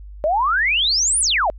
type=exponential two-way sweep; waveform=sine; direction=up then down; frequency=582 to 10270 to 582 Hz; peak=-15 dBFS; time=0.24-1.5 s; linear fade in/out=0 ms; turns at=1.2 s; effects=added 50 Hz sine -34 dBFS peak until 1.58 s